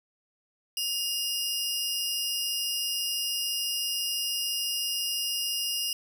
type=tone pair together; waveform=sawtooth; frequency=2831 / 5044 Hz; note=F7 / D#8; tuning=+23 / +23 cents; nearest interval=minor seventh; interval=1000 cents; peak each=-27 / -29 dBFS; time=0.77-5.93 s; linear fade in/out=2 ms; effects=none